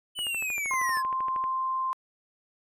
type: linear sweep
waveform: square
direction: down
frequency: 3016 to 1661.2 Hz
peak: -29 dBFS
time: 0.15-1.03 s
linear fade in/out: 50 ms
type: click train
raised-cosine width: 0.5 ms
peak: -26 dBFS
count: 17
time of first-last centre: 0.19-1.44 s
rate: 12.8 Hz
type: tone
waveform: sine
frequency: 1046.5 Hz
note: C6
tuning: in tune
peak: -26 dBFS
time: 0.71-1.93 s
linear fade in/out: 0 ms
effects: resampled to 32000 Hz